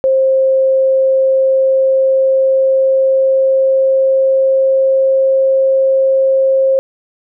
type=tone with pitch glide; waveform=sine; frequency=530 to 533.7 Hz; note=C5 to C5; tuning=+22 to +34 cents; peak=-8 dBFS; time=0.04-6.79 s; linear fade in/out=0 ms; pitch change=+12 cents; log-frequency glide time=0.55-5.39 s; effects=none